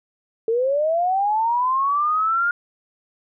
sine linear sweep, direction up, 440 to 1426 Hz, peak -17 dBFS, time 0.48-2.51 s, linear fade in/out 2 ms, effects none

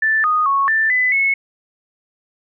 sine tone with pitch steps, 1762 / 1239 / 1104 / 1773 / 2005 / 2192 Hz, A6 / D#6 / C#6 / A6 / B6 / C#7, +2 / -8 / -7 / +13 / +26 / -20 cents, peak -13 dBFS, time 0.02-1.34 s, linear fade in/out 5 ms, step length 220 ms, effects none

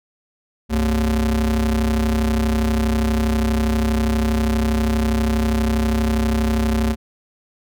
square ring-modulated tone, 80.1 Hz, E2, 49 cents flat, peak -14 dBFS, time 0.69-6.96 s, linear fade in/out 50 ms, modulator 144 Hz, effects none

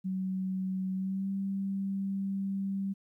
sine tone with pitch glide, 188.2 to 195.29 Hz, F#3 to G3, +30 to -6 cents, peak -30 dBFS, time 0.04-2.94 s, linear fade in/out 20 ms, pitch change +64 cents, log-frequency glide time 0.94-1.3 s, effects 12-bit

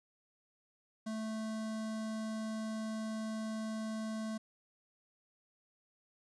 square tone with notch filter, 219.3 Hz, A3, 6 cents flat, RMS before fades -39 dBFS, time 1.06-4.38 s, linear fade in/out 10 ms, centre 2500 Hz, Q 1.7, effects resampled to 22050 Hz + 12-bit

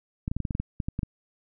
clicks, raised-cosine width 5 ms, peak -16 dBFS, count 12, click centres 0.279 / 0.315 / 0.366 / 0.403 / 0.452 / 0.508 / 0.551 / 0.6 / 0.802 / 0.885 / 0.991 / 1.032 s, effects none

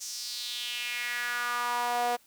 sawtooth tone with high-pass filter sweep, 241.8 Hz, B3, 36 cents flat, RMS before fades -32 dBFS, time 0-2.17 s, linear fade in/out 20 ms, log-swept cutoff 6300 to 620 Hz, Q 3.6, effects white hiss -62 dBFS RMS until 2.26 s

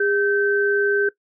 sine tone pair together, 406.1 / 1545.7 Hz, G#4 / G6, -39 / -25 cents, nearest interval octave + major seventh, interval 2314 cents, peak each -19 / -20 dBFS, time 0-1.09 s, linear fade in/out 5 ms, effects noise-tail reverb RT60 0.1 s tail -19 dB re dry

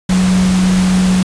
sine tone in noise, 185 Hz, F#3, in tune, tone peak -9 dBFS, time 0.09-1.23 s, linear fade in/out 5 ms, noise pink, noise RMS -21 dBFS, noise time 0.09-1.23 s, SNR +9 dB, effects resampled to 22050 Hz

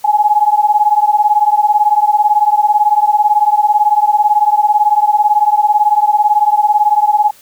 sine beating tone pair, 830.6 / 848.6 Hz, G#5 / G#5, 0 / +37 cents, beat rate 18 Hz, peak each -11 dBFS, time 0.04-7.31 s, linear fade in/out 10 ms, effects white hiss -44 dBFS RMS until 7.41 s

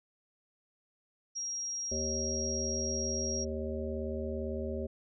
sine tone, 5630 Hz, F8, 13 cents sharp, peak -34 dBFS, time 1.35-3.45 s, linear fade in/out 20 ms
harmonic tone, 77.78 Hz, D#2, in tune, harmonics 1 / 3 / 5 / 7 / 8, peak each -38 / -39 / -39 / -40 / -44 dBFS, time 1.91-4.87 s, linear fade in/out 10 ms
effects none

